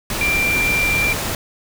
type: tone in noise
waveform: sine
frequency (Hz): 2366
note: D7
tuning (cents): +12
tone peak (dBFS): -16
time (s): 0.21-1.13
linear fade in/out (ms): 2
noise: pink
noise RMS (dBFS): -23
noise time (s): 0.1-1.35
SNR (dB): +4
effects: none